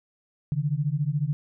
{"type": "beating tone pair", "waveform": "sine", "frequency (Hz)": [140, 154], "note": ["C#3", "D#3"], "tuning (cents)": [18, -17], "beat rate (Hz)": 14, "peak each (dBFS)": [-26, -26], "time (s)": [0.52, 1.33], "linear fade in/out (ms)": 0, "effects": []}